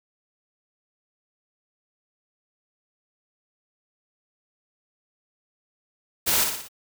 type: noise with echo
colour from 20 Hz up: white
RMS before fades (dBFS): -22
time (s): 6.26-6.45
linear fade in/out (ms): 20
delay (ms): 59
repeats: 4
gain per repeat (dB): -5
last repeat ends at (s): 6.686
effects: none